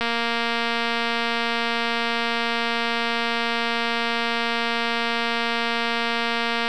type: click train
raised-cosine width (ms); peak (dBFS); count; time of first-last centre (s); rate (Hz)
0.3; -8; 1555; 0.01-6.68; 233
effects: none